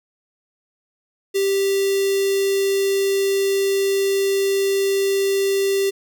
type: tone with notch filter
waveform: square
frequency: 392.6 Hz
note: G4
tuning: 3 cents sharp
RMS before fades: -19 dBFS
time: 1.34-5.91 s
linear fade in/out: 20 ms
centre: 1100 Hz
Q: 0.64
effects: none